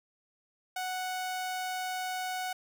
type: tone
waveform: sawtooth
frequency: 740 Hz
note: F#5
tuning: in tune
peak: -29 dBFS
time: 0.76-2.53 s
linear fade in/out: 5 ms
effects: none